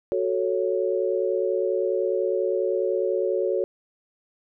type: chord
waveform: sine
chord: F# minor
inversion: none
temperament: equal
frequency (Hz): 370 / 440 / 554.4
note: F#4 / A4 / C#5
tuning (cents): 0 / 0 / 0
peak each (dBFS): -25 / -26 / -26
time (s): 0.12-3.64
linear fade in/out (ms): 0
effects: none